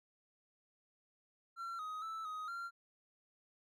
triangle tone with pitch steps, 1361 / 1256 / 1317 / 1255 / 1380 Hz, F6 / D#6 / E6 / D#6 / F6, -45 / +16 / -2 / +15 / -21 cents, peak -39 dBFS, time 1.56-2.71 s, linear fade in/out 50 ms, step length 230 ms, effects none

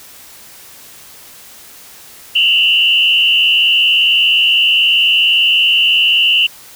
sine tone with frequency modulation, 2862 Hz, F7, 42 cents sharp, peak -8 dBFS, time 2.35-6.47 s, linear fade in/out 10 ms, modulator 80.4 Hz, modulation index 2, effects white hiss -38 dBFS RMS until 6.75 s

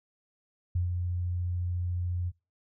sine tone with ADSR envelope, 88.6 Hz, F2, 25 cents sharp, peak -24 dBFS, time 0.75-2.32 s, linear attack 7 ms, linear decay 130 ms, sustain -4 dB, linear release 41 ms, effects noise-tail reverb RT60 0.3 s tail -24 dB re dry

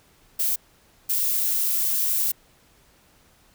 violet noise bursts at uneven times, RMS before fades -23 dBFS, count 2, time 0.39-0.56 / 1.09-2.32 s, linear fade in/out 10 ms, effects pink hiss -58 dBFS RMS until 3.54 s

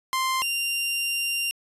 sawtooth tone pair in turn, 1046.5 / 2780 Hz, C6 / F7, 0 / -9 cents, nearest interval octave + perfect fourth, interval 1691 cents, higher second, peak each -19 / -21 dBFS, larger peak first, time 0.13-0.42 / 0.42-1.51 s, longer second, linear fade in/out 0 ms, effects resampled to 32000 Hz

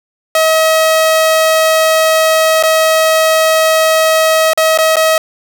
sawtooth tone with dropouts, 638 Hz, D#5, 43 cents sharp, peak -4 dBFS, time 0.35-5.18 s, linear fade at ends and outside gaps 2 ms, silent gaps 2.627-2.635 / 4.534-4.575 / 4.776-4.786 / 4.958-4.967 s, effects none

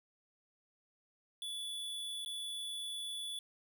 square tone with dropouts, 3442 Hz, A7, 39 cents flat, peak -40 dBFS, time 1.42-3.39 s, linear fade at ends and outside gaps 1 ms, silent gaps 2.249-2.26 s, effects none

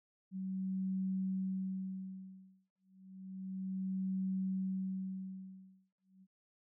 sine tone with tremolo, 189.3 Hz, F#3, 40 cents sharp, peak -33 dBFS, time 0.31-6.27 s, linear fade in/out 50 ms, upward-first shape sine, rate 0.31 Hz, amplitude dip 100%, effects none

